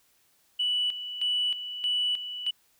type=tone with tremolo; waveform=sine; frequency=2960 Hz; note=F#7; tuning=in tune; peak=-23 dBFS; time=0.59-2.51 s; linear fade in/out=10 ms; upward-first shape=square; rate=1.6 Hz; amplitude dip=70%; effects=tanh soft clip ceiling -19 dBFS + white hiss -66 dBFS RMS until 2.79 s